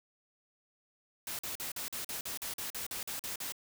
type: noise bursts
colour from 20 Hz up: white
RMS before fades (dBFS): -39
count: 14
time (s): 1.27-3.522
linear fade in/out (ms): 2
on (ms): 120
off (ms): 44
effects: none